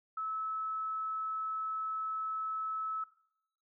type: tone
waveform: sine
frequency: 1300 Hz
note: E6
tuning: 24 cents flat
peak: -34 dBFS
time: 0.17-3.04 s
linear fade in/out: 5 ms
effects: noise-tail reverb RT60 0.7 s tail -18 dB re dry